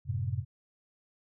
sine chord, F# diminished, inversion none, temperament equal, 92.5 / 110 / 130.81 Hz, F#2 / A2 / C3, 0 / 0 / 0 cents, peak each -34 dBFS, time 0.05-0.45 s, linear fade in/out 50 ms, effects none

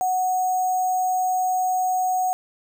sine tone with sample-and-hold, 740 Hz, F#5, in tune, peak -19 dBFS, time 0.01-2.33 s, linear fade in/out 0 ms, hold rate 7350 Hz, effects none

